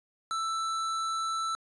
sine tone with tanh clipping, 1325 Hz, E6, 9 cents sharp, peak -31 dBFS, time 0.31-1.55 s, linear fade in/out 0 ms, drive 18 dB, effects resampled to 22050 Hz

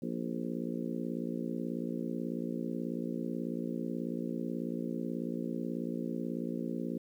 harmonic tone with a mistuned harmonic, 58.27 Hz, A#1, in tune, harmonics 3 / 4 / 5 / 6 / 7 / 8 / 9, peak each -40 / -37 / -40 / -42 / -46 / -48 / -47 dBFS, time 0.02-6.98 s, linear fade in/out 5 ms, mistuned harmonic 8, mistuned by -36 cents, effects 11-bit

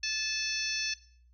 harmonic tone with a mistuned harmonic, 870 Hz, A5, 20 cents flat, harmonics 2 / 3 / 4 / 5 / 6 / 7, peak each -40 / -35 / -43 / -36 / -36 / -38 dBFS, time 0.03-0.94 s, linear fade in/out 5 ms, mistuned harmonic 6, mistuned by +52 cents, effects noise-tail reverb RT60 0.5 s tail -17 dB re dry + added 60 Hz sine -58 dBFS peak until 1.33 s

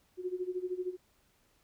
sine tone with tremolo, 364.7 Hz, F#4, 25 cents flat, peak -30 dBFS, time 0.17-0.97 s, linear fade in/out 50 ms, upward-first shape sine, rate 13 Hz, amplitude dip 85%, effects pink hiss -70 dBFS RMS until 1.63 s

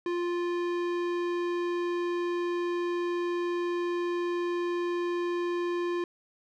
square tone with low-pass filter, 349.2 Hz, F4, in tune, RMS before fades -30 dBFS, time 0.06-6.04 s, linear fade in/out 2 ms, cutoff 3100 Hz, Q 0.56, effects none

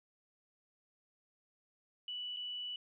sine tone with dropouts, 2960 Hz, F#7, in tune, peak -39 dBFS, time 2.08-2.76 s, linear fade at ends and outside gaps 2 ms, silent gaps 2.364-2.369 s, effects none

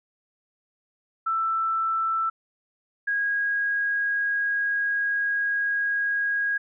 sine tone pair in turn, 1328 / 1642.1 Hz, E6 / G#6, +12 / -20 cents, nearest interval major third, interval 368 cents, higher second, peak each -22 dBFS, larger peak neither, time 1.26-2.3 / 3.07-6.58 s, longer second, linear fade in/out 10 ms, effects none

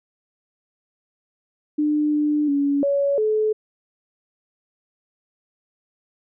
sine tone with pitch steps, 299.6 / 298 / 283 / 562 / 431 Hz, D4 / D4 / C#4 / C#5 / A4, +35 / +25 / +36 / +24 / -36 cents, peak -17 dBFS, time 1.78-3.53 s, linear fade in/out 10 ms, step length 350 ms, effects none

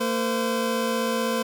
25% pulse tone pair together, 228.1 / 512 Hz, A#3 / C5, -37 / -38 cents, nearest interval octave + major second, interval 1399 cents, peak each -22 / -22 dBFS, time 0-1.43 s, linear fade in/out 10 ms, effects none

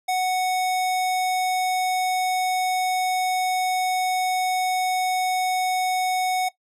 square tone, 740 Hz, F#5, in tune, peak -21 dBFS, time 0.08-6.49 s, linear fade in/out 10 ms, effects noise-tail reverb RT60 0.1 s tail -17 dB re dry + resampled to 32000 Hz

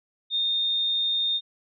sine tone, 3656 Hz, A#7, 34 cents flat, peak -22 dBFS, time 0.3-1.41 s, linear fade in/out 50 ms, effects none

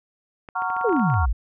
clicks, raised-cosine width 0.5 ms, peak -24 dBFS, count 11, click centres 0.488 / 0.621 / 0.702 / 0.766 / 0.812 / 0.894 / 0.927 / 0.965 / 0.996 / 1.101 / 1.141 s
sine chord, Gb major seventh, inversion none, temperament just, 740 / 925 / 1110 / 1387.5 Hz, Gb5 / Bb5 / Db6 / F6, 0 / -14 / +2 / -12 cents, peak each -28 dBFS, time 0.55-1.26 s, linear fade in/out 10 ms
sine exponential sweep, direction down, 520 to 47.2 Hz, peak -18 dBFS, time 0.84-1.33 s, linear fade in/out 10 ms
effects none

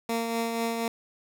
15% pulse tone with tremolo, 230 Hz, A#3, 23 cents flat, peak -19 dBFS, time 0.09-0.88 s, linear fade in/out 2 ms, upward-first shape triangle, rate 4.1 Hz, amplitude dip 40%, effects none

